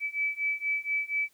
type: beating tone pair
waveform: sine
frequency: 2300 / 2304.2 Hz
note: D7 / D7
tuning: -37 / -34 cents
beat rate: 4.2 Hz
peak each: -31 / -30 dBFS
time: 0-1.29 s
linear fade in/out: 50 ms
effects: white hiss -66 dBFS RMS until 1.33 s